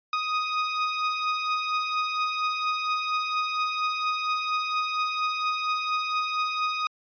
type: beating tone pair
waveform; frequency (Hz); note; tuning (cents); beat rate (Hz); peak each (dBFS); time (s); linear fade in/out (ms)
sawtooth; 1244.5 / 1248.8; D#6 / D#6; 0 / +6; 4.3; -29 / -22; 0.13-6.87; 2
effects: resampled to 11025 Hz